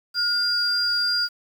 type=tone pair together; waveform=sine; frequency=1429 / 4801 Hz; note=F6 / D8; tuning=+39 / +37 cents; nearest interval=octave + major sixth; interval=2098 cents; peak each=-25 / -20 dBFS; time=0.14-1.29 s; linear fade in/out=50 ms; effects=tanh soft clip ceiling -13 dBFS + 8-bit